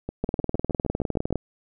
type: two click trains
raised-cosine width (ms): 2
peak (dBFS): -16 / -11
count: 9 / 23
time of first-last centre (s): 0.09-1.326 / 0.24-1.357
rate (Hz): 6.47 / 19.7
effects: none